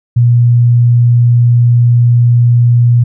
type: tone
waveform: sine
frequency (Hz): 120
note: B2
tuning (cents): -49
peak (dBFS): -4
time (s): 0.16-3.04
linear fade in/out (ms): 10
effects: none